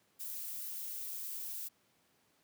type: noise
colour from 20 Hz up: violet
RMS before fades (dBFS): -42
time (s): 0.19-1.69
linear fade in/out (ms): 20
effects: pink hiss -72 dBFS RMS until 2.43 s + high-pass 150 Hz 12 dB/octave